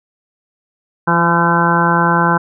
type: harmonic tone with a mistuned harmonic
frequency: 170 Hz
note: F3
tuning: 46 cents flat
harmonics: 1 / 2 / 3 / 4 / 5 / 6 / 7 / 8 / 9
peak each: -16 / -21 / -23 / -25 / -18 / -16 / -27 / -19 / -18 dBFS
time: 1.07-2.38 s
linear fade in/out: 10 ms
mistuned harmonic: 2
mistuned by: +17 cents
effects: none